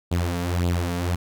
sawtooth tone with flanger, 87.4 Hz, F2, 2 cents sharp, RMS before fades -24 dBFS, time 0.11-1.16 s, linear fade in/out 10 ms, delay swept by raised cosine 0.25 to 4.45 ms, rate 1.8 Hz, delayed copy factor +0.7, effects none

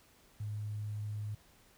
sine tone with quantisation, 105.3 Hz, G#2, 24 cents sharp, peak -36 dBFS, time 0.4-1.35 s, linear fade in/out 5 ms, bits 11, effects pink hiss -64 dBFS RMS until 1.77 s

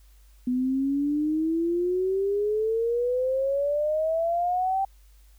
sine exponential sweep, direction up, 247.1 to 784 Hz, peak -22 dBFS, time 0.47-4.85 s, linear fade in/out 5 ms, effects added 50 Hz sine -51 dBFS peak until 5.38 s + white hiss -64 dBFS RMS until 5.38 s

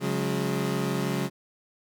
25% pulse chord, C# suspended fourth, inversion none, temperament equal with one note detuned, 138.59 / 181.5 / 207.7 Hz, C#3 / F#3 / G#3, 0 / -33 / 0 cents, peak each -26 / -26 / -28 dBFS, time 0-1.3 s, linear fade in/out 50 ms, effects none

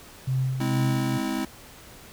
sine tone with tremolo, 130.81 Hz, C3, in tune, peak -21 dBFS, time 0.27-1.18 s, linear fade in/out 10 ms, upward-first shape sine, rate 2.2 Hz, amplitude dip 50%
square chord, Ab augmented, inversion none, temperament just, 207.7 / 259.6 / 324.5 Hz, Ab3 / C4 / E4, 0 / -13 / -27 cents, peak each -32 / -30 / -31 dBFS, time 0.6-1.45 s, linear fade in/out 5 ms
effects pink hiss -47 dBFS RMS until 2.12 s

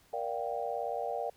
sine chord, G minor seventh, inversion first, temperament just, 470.4 / 588 / 705.6 / 784 Hz, Bb4 / D5 / F5 / G5, +16 / +2 / +18 / 0 cents, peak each -38 / -38 / -37 / -38 dBFS, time 0.13-1.3 s, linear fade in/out 5 ms, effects pink hiss -64 dBFS RMS until 1.36 s

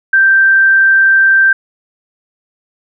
sine tone, 1568 Hz, G6, in tune, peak -5 dBFS, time 0.13-1.53 s, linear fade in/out 5 ms, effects none

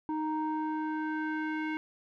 square tone with low-pass filter sweep, 310.8 Hz, D#4, 2 cents flat, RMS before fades -33 dBFS, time 0.09-1.77 s, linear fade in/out 0 ms, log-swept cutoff 810 to 2100 Hz, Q 3, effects none

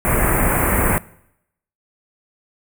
pink band-stop noise, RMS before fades -17 dBFS, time 0.05-0.98 s, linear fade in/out 0 ms, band 2300 to 8600 Hz, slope 48 dB/octave, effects noise-tail reverb RT60 0.8 s tail -21 dB re dry

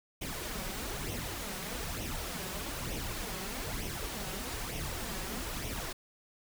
pink noise with flanger, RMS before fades -38 dBFS, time 0.21-5.93 s, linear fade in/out 10 ms, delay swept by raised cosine 0.33 to 5.43 ms, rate 1.1 Hz, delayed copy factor +0.6, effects none

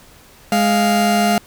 40% pulse tone pair together, 207.9 / 698.5 Hz, G#3 / F5, +2 / 0 cents, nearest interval octave + major sixth, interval 2098 cents, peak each -15 dBFS, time 0.52-1.38 s, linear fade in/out 2 ms, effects pink hiss -46 dBFS RMS until 1.46 s

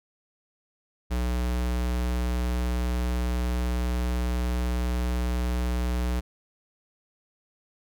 square tone, 61 Hz, B1, 21 cents flat, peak -25 dBFS, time 1.1-6.21 s, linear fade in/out 20 ms, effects none

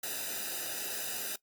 white noise with comb filter, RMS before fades -37 dBFS, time 0.03-1.36 s, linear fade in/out 5 ms, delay 0.91 ms, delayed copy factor -1, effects noise-tail reverb RT60 0.1 s tail -20 dB re dry + Opus 48 kbps

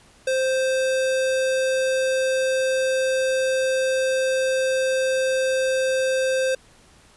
square tone, 523.3 Hz, C5, in tune, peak -20 dBFS, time 0.27-6.55 s, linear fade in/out 5 ms, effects pink hiss -53 dBFS RMS until 7.16 s + resampled to 24000 Hz

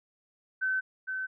sine tone with echo, 1528 Hz, G6, 45 cents flat, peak -26 dBFS, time 0.61-0.81 s, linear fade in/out 20 ms, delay 460 ms, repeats 1, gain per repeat -5 dB, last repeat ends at 1.27 s, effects none

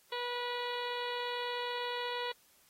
harmonic tone, 486.9 Hz, B4, 25 cents flat, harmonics 1 / 2 / 3 / 4 / 5 / 6 / 7 / 8 / 9, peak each -39 / -39 / -46 / -44 / -48 / -46 / -47 / -46 / -51 dBFS, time 0.12-2.32 s, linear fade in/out 5 ms, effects white hiss -66 dBFS RMS until 2.69 s + AAC 48 kbps

